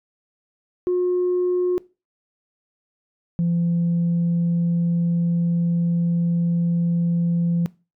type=tone pair in turn; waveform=sine; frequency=360 / 170.78 Hz; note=F#4 / F3; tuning=-47 / -38 cents; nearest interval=octave + minor second; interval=1291 cents; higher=first; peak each=-16 dBFS; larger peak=neither; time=0.87-1.78 / 3.39-7.66 s; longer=second; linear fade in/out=0 ms; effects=noise-tail reverb RT60 0.3 s tail -22 dB re dry + tanh soft clip ceiling -15 dBFS